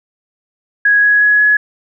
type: tone with pitch steps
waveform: sine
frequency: 1661.2 / 1670.8 / 1680.5 / 1690.2 Hz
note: G#6 / G#6 / G#6 / G#6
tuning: 0 / +10 / +20 / +30 cents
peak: -7 dBFS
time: 0.85-1.57 s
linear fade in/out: 5 ms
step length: 180 ms
effects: none